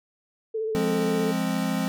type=tone with vibrato; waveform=sine; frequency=440 Hz; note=A4; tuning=in tune; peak=-25 dBFS; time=0.54-1.32 s; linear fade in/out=10 ms; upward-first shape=sine; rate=15 Hz; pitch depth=30 cents each way
type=chord; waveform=square; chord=F minor; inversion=none; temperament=equal; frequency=174.61 / 207.7 / 261.6 Hz; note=F3 / Ab3 / C4; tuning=0 / 0 / 0 cents; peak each=-29 dBFS; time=0.75-1.88 s; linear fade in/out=0 ms
effects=none